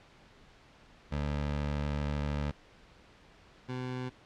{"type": "tone pair in turn", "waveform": "20% pulse", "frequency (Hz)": [73, 126.9], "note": ["D2", "B2"], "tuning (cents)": [-10, 47], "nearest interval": "minor seventh", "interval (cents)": 957, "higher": "second", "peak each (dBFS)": [-26, -30], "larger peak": "first", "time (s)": [[1.11, 2.52], [3.68, 4.1]], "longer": "first", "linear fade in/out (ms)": 20, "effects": ["pink hiss -58 dBFS RMS until 4.25 s", "low-pass 4000 Hz 12 dB/octave"]}